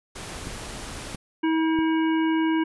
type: noise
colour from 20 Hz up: pink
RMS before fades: -36 dBFS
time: 0.15-1.16 s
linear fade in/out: 10 ms
type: clicks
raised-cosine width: 3 ms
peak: -22 dBFS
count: 3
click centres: 0.471 / 1.147 / 1.789 s
type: harmonic tone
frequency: 321 Hz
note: E4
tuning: 46 cents flat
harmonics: 1 / 3 / 5 / 7 / 9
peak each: -20 / -30 / -34 / -37 / -39 dBFS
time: 1.43-2.64 s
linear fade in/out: 10 ms
effects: resampled to 24000 Hz